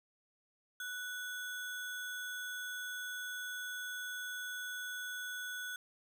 sine tone with sample-and-hold, 1480 Hz, F#6, in tune, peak -39 dBFS, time 0.8-5.76 s, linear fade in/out 2 ms, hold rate 4900 Hz, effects none

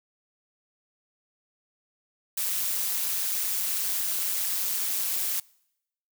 blue noise with amplitude modulation, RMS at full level -25 dBFS, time 2.37-5.4 s, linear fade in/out 5 ms, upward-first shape sine, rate 193 Hz, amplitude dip 70%, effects noise-tail reverb RT60 0.8 s tail -25 dB re dry

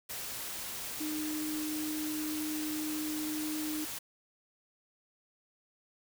sine tone in noise, 306.6 Hz, D#4, 25 cents flat, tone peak -34 dBFS, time 1-3.85 s, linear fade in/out 10 ms, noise white, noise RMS -40 dBFS, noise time 0.09-3.99 s, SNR +3 dB, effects none

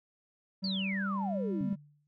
triangle tone with pitch glide, 191.7 to 196.29 Hz, G3 to G3, -38 to +3 cents, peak -30 dBFS, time 0.62-1.76 s, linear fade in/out 20 ms, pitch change +41 cents, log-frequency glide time 0.72-1.06 s
sine exponential sweep, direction down, 4754 to 204.3 Hz, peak -34 dBFS, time 0.64-1.73 s, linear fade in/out 2 ms
sine tone with exponential decay, 146.83 Hz, D3, in tune, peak -34 dBFS, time 1.61-2.07 s, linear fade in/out 0 ms, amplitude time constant 100 ms
effects none

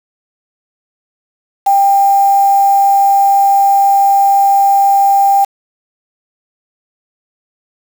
sine tone with quantisation, 793 Hz, G5, 20 cents sharp, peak -6 dBFS, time 1.66-5.45 s, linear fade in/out 10 ms, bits 4, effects none

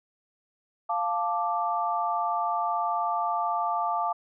sine chord, D minor, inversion first, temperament equal, 698.5 / 880 / 1174.7 Hz, F5 / A5 / D6, 0 / 0 / 0 cents, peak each -29 dBFS, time 0.89-4.13 s, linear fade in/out 10 ms, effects none

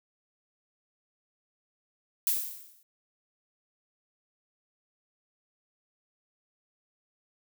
violet noise with exponential decay, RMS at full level -24 dBFS, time 2.27-2.83 s, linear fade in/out 1 ms, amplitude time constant 120 ms, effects none

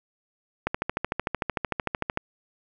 click train, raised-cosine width 0.5 ms, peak -10 dBFS, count 21, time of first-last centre 0.67-2.174 s, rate 13.3 Hz, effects none

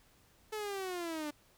sawtooth linear sweep, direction down, 436.2 to 291.3 Hz, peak -33 dBFS, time 0.52-1.31 s, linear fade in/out 10 ms, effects pink hiss -66 dBFS RMS until 1.57 s

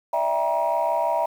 sine chord, E half-diminished seventh, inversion third, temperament just, 593.3 / 659.3 / 791.1 / 949.3 Hz, D5 / E5 / G5 / Bb5, +18 / 0 / +16 / +31 cents, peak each -27 / -23 / -28 / -23 dBFS, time 0.13-1.26 s, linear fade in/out 5 ms, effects tanh soft clip ceiling -13 dBFS + 8-bit

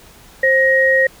sine tone pair together, 528 / 1881.6 Hz, C5 / A#6, +16 / +16 cents, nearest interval octave + minor seventh, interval 2200 cents, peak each -14 / -12 dBFS, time 0.43-1.07 s, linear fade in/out 5 ms, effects pink hiss -44 dBFS RMS until 1.2 s

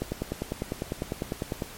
click train, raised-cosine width 2 ms, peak -15 dBFS, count 17, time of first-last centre 0.02-1.622 s, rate 9.99 Hz, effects pink hiss -44 dBFS RMS until 1.77 s + MP3 64 kbps

